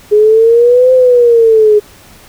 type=exponential two-way sweep; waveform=sine; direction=up then down; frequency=415.3 to 517 to 415.3 Hz; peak=-3 dBFS; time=0.11-1.8 s; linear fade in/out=20 ms; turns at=0.93 s; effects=pink hiss -39 dBFS RMS until 2.28 s